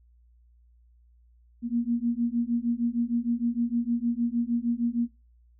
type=beating tone pair; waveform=sine; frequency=233.1 / 239.6 Hz; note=A#3 / A#3; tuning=0 / +48 cents; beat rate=6.5 Hz; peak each=-27 dBFS; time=1.62-5.09 s; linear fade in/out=50 ms; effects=noise-tail reverb RT60 0.3 s tail -23 dB re dry + added 59 Hz sine -56 dBFS peak until 5.59 s